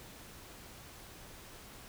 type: silence
effects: pink hiss -52 dBFS RMS until 1.88 s